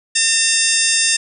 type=harmonic tone with a mistuned harmonic; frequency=905 Hz; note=A5; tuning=48 cents sharp; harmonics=2 / 3 / 4 / 5 / 6 / 7 / 8 / 9 / 10; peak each=-22 / -22 / -22 / -22 / -22 / -22 / -22 / -22 / -22 dBFS; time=0.15-1.17 s; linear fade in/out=10 ms; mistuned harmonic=5; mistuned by=+120 cents; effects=none